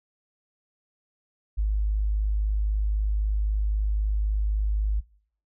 sine tone, 51.91 Hz, G#1, in tune, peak -21 dBFS, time 1.57-5.01 s, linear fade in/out 20 ms, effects noise-tail reverb RT60 0.6 s tail -24 dB re dry

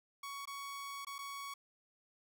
sawtooth tone with dropouts, 1118 Hz, C#6, 14 cents sharp, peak -39 dBFS, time 0.23-1.54 s, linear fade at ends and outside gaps 5 ms, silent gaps 0.455-0.473 / 1.049-1.068 / 1.183-1.188 s, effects none

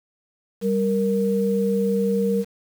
sine tone pair together, 196 / 466.2 Hz, G3 / A#4, 0 / 0 cents, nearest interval octave + minor third, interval 1500 cents, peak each -21 dBFS, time 0.61-2.45 s, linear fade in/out 50 ms, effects 7-bit

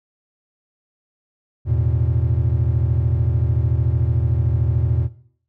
triangle chord, E suspended fourth, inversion none, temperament equal, 82.41 / 110 / 123.47 Hz, E2 / A2 / B2, 0 / 0 / 0 cents, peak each -18 dBFS, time 1.65-5.09 s, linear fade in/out 50 ms, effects noise-tail reverb RT60 0.6 s tail -18 dB re dry + tanh soft clip ceiling -5 dBFS

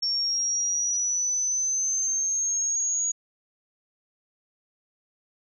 sine linear sweep, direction up, 5470 to 6740 Hz, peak -23 dBFS, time 0.02-3.12 s, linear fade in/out 10 ms, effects none

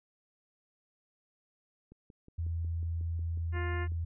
click train, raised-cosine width 3 ms, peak -40 dBFS, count 12, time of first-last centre 1.92-3.92 s, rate 5.5 Hz
sine tone, 83.4 Hz, E2, 21 cents sharp, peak -31 dBFS, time 2.38-4.05 s, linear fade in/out 10 ms
harmonic tone, 351.4 Hz, F4, 11 cents sharp, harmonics 1 / 2 / 3 / 4 / 5 / 6 / 7 / 8, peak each -39 / -47 / -44 / -47 / -42 / -46 / -55 / -54 dBFS, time 3.52-3.88 s, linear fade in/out 50 ms
effects none

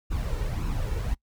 brown noise with flanger, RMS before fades -28 dBFS, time 0.1-1.15 s, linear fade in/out 20 ms, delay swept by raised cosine 0.74 to 2.24 ms, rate 1.8 Hz, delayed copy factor +0.6, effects noise-tail reverb RT60 0.1 s tail -23 dB re dry

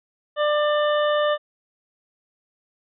harmonic tone, 595 Hz, D5, 22 cents sharp, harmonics 1 / 2 / 3 / 5 / 6, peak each -19 / -25 / -29 / -33 / -35 dBFS, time 0.36-1.38 s, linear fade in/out 50 ms, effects none

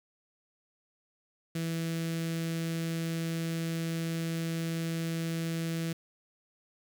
sawtooth tone with notch filter, 164.81 Hz, E3, in tune, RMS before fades -33 dBFS, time 1.55-5.93 s, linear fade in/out 5 ms, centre 910 Hz, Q 0.75, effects 10-bit

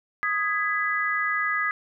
sine chord, G# minor, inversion second, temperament just, 1245.9 / 1661.2 / 1993.5 Hz, D#6 / G#6 / B6, +2 / 0 / +16 cents, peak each -27 dBFS, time 0.23-1.71 s, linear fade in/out 0 ms, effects none

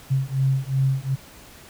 sine beating tone pair, 132.9 / 135.6 Hz, C3 / C#3, +27 / -38 cents, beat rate 2.7 Hz, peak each -22 dBFS, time 0.1-1.16 s, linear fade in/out 20 ms, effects pink hiss -46 dBFS RMS until 1.69 s

